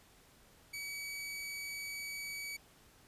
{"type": "tone", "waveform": "sawtooth", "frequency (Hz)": 2274, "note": "C#7", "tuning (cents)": 44, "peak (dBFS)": -37, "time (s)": [0.73, 2.57], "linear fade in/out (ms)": 10, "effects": ["pink hiss -63 dBFS RMS until 3.07 s", "resampled to 32000 Hz"]}